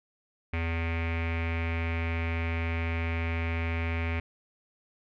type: tone with low-pass filter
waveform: square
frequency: 82.9 Hz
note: E2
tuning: 10 cents sharp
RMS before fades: -30 dBFS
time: 0.53-4.2 s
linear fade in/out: 5 ms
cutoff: 2300 Hz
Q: 6.3
effects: none